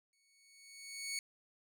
15% pulse tone with exponential growth, 2224 Hz, C#7, 5 cents sharp, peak -29 dBFS, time 0.13-1.19 s, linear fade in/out 1 ms, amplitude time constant 230 ms, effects none

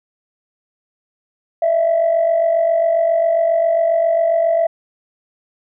sine tone pair together, 620 / 667.4 Hz, D#5 / E5, -6 / +21 cents, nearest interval minor second, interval 127 cents, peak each -19 / -12 dBFS, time 1.62-4.67 s, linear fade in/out 5 ms, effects tanh soft clip ceiling -8 dBFS

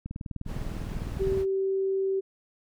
click train, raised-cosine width 5 ms, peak -23 dBFS, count 27, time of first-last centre 0.06-1.373 s, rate 19.8 Hz
brown noise, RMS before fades -35 dBFS, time 0.45-1.46 s, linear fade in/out 50 ms
sine tone, 386 Hz, G4, 27 cents flat, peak -24 dBFS, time 1.19-2.21 s, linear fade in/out 20 ms
effects none

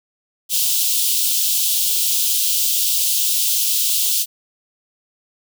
white high-pass noise, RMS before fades -18 dBFS, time 0.49-4.26 s, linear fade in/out 50 ms, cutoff 2900 Hz, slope 48 dB/octave, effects none

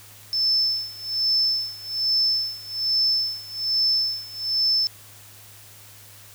sine tone with tremolo, 5274 Hz, E8, in tune, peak -17 dBFS, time 0.33-4.87 s, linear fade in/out 0 ms, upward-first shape sine, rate 1.2 Hz, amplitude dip 90%, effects added 103 Hz sine -51 dBFS peak until 6.34 s + white hiss -47 dBFS RMS until 6.34 s

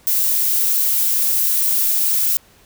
violet noise, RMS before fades -17 dBFS, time 0.07-2.37 s, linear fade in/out 0 ms, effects pink hiss -51 dBFS RMS until 2.65 s

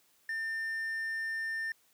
triangle tone with quantisation, 1800 Hz, A6, 39 cents sharp, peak -31 dBFS, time 0.29-1.72 s, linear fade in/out 2 ms, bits 10, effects white hiss -68 dBFS RMS until 1.93 s + high-pass 80 Hz 12 dB/octave

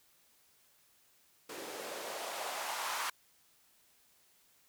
blue noise with band-pass filter sweep, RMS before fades -40 dBFS, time 1.49-3.1 s, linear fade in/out 5 ms, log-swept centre 360 to 1100 Hz, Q 2.3, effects white hiss -68 dBFS RMS until 4.68 s

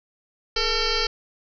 sine tone with frequency modulation, 2258 Hz, C#7, 31 cents sharp, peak -20 dBFS, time 0.56-1.07 s, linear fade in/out 5 ms, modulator 447 Hz, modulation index 6.4, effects none

